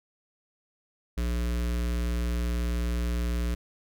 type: tone with notch filter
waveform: square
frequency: 59.3 Hz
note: A#1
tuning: 30 cents sharp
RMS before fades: -28 dBFS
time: 1.17-3.55 s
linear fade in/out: 10 ms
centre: 820 Hz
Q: 1.7
effects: none